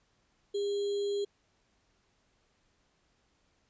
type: tone with sample-and-hold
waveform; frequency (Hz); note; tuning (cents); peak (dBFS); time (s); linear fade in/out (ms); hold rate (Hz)
sine; 404.7; G#4; -45; -29; 0.54-1.25; 10; 3675
effects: pink hiss -72 dBFS RMS until 3.69 s + resampled to 16000 Hz